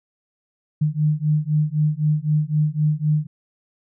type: beating tone pair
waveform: sine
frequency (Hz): 150 / 153.9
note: D3 / D#3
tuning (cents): +37 / -19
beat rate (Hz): 3.9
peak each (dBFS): -20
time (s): 0.81-3.27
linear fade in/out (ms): 10
effects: none